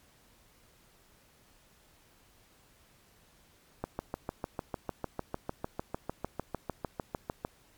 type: click train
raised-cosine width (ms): 1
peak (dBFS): -19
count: 25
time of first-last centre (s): 3.84-7.449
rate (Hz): 6.65
effects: pink hiss -63 dBFS RMS until 7.77 s + MP3 96 kbps